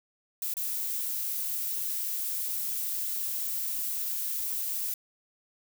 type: noise with dropouts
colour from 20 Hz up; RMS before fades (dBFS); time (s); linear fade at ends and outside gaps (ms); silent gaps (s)
violet; -32; 0.42-4.94; 2; 0.539-0.568
effects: none